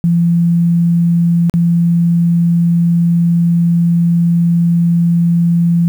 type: tone with dropouts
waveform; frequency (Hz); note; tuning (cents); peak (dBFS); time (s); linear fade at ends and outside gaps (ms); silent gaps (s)
sine; 170.4; F3; -42; -8; 0.04-5.88; 0; 1.497-1.539
effects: 7-bit